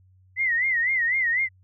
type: tone with vibrato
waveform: sine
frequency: 1981 Hz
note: B6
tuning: 5 cents sharp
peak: -20 dBFS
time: 0.36-1.49 s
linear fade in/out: 50 ms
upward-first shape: sine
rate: 4 Hz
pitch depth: 130 cents each way
effects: added 93 Hz sine -54 dBFS peak until 1.63 s